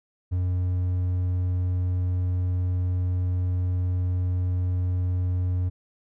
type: tone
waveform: triangle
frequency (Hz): 90.4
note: F#2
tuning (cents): -40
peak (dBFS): -20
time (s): 0.31-5.7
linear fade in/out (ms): 20
effects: none